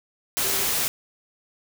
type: tone in noise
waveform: sine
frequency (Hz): 392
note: G4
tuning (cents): 0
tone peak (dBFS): -35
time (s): 0.44-0.64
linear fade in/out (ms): 0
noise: white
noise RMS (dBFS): -24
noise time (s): 0.37-0.88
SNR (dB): -14
effects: none